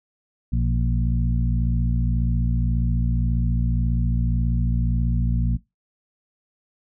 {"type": "harmonic tone with a mistuned harmonic", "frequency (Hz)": 58.27, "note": "A#1", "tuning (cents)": 0, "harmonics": [1, 2, 3, 4], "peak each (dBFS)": [-21, -24, -28, -30], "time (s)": [0.52, 5.57], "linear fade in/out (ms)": 10, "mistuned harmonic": 2, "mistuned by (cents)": 52, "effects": ["noise-tail reverb RT60 0.2 s tail -19 dB re dry"]}